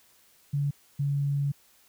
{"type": "tone pair in turn", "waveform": "sine", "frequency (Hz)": [142.7, 141.63], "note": ["D3", "C#3"], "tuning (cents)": [-49, 38], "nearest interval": "unison", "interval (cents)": 13, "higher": "first", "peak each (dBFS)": -24, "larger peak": "neither", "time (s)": [[0.53, 0.71], [0.99, 1.52]], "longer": "second", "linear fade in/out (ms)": 10, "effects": ["white hiss -61 dBFS RMS until 1.88 s"]}